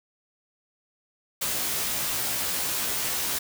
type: noise with comb filter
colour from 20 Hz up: white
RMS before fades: -28 dBFS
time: 1.41-3.39 s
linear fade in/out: 10 ms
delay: 15 ms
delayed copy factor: +0.95
effects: none